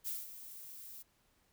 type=noise with ADSR envelope; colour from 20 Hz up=violet; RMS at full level=-38 dBFS; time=0.04-1.03 s; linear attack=32 ms; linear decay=190 ms; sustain=-12 dB; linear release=16 ms; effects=pink hiss -73 dBFS RMS until 1.52 s